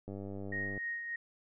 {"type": "click train", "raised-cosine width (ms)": 2, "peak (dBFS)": -30, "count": 70, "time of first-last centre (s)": [0.08, 0.777], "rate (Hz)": 99}
{"type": "tone with tremolo", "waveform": "sine", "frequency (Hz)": 1868, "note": "A#6", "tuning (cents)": 3, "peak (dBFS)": -34, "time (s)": [0.52, 1.16], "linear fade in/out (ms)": 5, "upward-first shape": "sine", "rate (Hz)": 3.4, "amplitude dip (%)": 45}
{"effects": []}